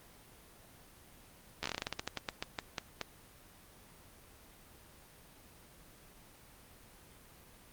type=slowing click train; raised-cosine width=0.2 ms; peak=-17 dBFS; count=19; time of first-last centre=1.63-3.013 s; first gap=12 ms; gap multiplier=1.19; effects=pink hiss -58 dBFS RMS until 7.72 s + Opus 24 kbps